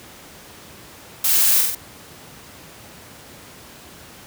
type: noise with echo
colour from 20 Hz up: blue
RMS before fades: -18 dBFS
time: 1.24-1.61 s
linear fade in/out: 5 ms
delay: 47 ms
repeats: 3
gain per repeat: -3 dB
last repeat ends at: 1.751 s
effects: pink hiss -42 dBFS RMS until 4.26 s + high-pass 80 Hz 12 dB/octave